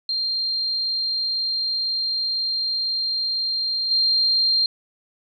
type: tone with level steps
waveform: sine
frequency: 4186 Hz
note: C8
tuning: in tune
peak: -21 / -16 dBFS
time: 0.09-4.66 s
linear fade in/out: 2 ms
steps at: 3.91 s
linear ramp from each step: 2 ms
effects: none